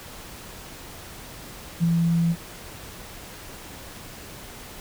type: tone with ADSR envelope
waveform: sine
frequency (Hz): 168.1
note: E3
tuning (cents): +34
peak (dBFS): -15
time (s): 1.8-2.36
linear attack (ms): 37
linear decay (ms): 5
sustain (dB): -3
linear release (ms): 54
effects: pink hiss -41 dBFS RMS until 4.8 s